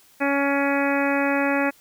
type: harmonic tone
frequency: 280 Hz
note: C#4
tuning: 18 cents sharp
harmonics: 1 / 2 / 3 / 4 / 5 / 6 / 7 / 8 / 9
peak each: -23 / -25 / -28 / -33 / -30 / -29 / -31 / -34 / -31 dBFS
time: 0.2-1.71 s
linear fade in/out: 20 ms
effects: white hiss -55 dBFS RMS until 1.8 s